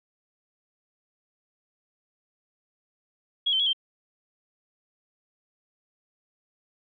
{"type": "tone with pitch steps", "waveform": "sine", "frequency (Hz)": [3317, 3094, 3337, 3140], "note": ["G#7", "G7", "G#7", "G7"], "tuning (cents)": [-3, -23, 8, 2], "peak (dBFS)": -21, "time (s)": [3.46, 3.732], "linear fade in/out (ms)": 10, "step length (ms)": 68, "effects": []}